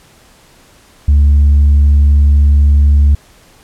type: tone with tanh clipping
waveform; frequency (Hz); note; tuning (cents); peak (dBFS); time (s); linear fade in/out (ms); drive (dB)
sine; 72; D2; -34; -5; 1.08-3.15; 5; 1
effects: pink hiss -45 dBFS RMS until 3.63 s + low-pass 12000 Hz 12 dB/octave